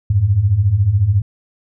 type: beating tone pair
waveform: sine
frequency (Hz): 90 / 104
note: F#2 / G#2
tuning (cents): -47 / +3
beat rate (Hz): 14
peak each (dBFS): -17 / -12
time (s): 0.1-1.22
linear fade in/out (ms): 5
effects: none